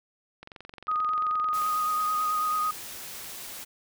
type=click train; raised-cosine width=0.3 ms; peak=-27 dBFS; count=29; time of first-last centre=0.43-1.663 s; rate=22.7 Hz
type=tone with vibrato; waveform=sine; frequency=1244.5 Hz; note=D#6; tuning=in tune; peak=-24 dBFS; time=0.88-2.71 s; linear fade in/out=5 ms; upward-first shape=sine; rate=9.1 Hz; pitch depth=18 cents each way
type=noise; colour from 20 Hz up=white; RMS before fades=-40 dBFS; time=1.53-3.65 s; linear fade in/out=20 ms
effects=none